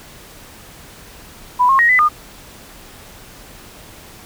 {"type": "tone with pitch steps", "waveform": "sine", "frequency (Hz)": [990, 1076, 1882, 2004, 1218], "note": ["B5", "C6", "A#6", "B6", "D#6"], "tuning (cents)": [4, 48, 16, 25, -37], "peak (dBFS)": -9, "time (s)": [1.59, 2.09], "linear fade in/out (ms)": 20, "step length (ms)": 100, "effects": ["pink hiss -40 dBFS RMS until 4.25 s"]}